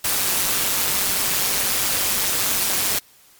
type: noise with amplitude modulation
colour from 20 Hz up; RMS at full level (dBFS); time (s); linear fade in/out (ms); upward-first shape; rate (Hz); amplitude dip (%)
white; -18; 0.04-2.99; 5; sine; 193; 60
effects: white hiss -52 dBFS RMS until 3.39 s + MP3 96 kbps